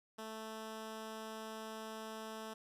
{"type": "tone", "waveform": "10% pulse", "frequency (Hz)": 220, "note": "A3", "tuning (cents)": 0, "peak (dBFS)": -36, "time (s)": [0.18, 2.54], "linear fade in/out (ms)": 10, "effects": ["resampled to 32000 Hz", "12-bit"]}